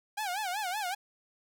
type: tone with vibrato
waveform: sawtooth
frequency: 785 Hz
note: G5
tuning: 2 cents sharp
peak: -28 dBFS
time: 0.17-0.95 s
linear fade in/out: 10 ms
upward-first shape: sine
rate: 5.3 Hz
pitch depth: 180 cents each way
effects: none